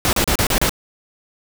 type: noise bursts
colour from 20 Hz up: pink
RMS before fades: -17 dBFS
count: 6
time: 0.05-0.694 s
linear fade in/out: 0 ms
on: 79 ms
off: 34 ms
effects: none